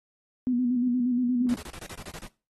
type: tone with vibrato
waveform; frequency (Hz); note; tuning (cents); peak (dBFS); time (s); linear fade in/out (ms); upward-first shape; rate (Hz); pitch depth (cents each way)
sine; 246.9; B3; 0; -22; 0.47-1.54; 0; square; 8.5; 42
type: noise bursts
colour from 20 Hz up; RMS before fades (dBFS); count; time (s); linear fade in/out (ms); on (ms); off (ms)
pink; -41; 10; 1.49-2.269; 0; 50; 31
effects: noise-tail reverb RT60 0.3 s tail -18 dB re dry + AAC 32 kbps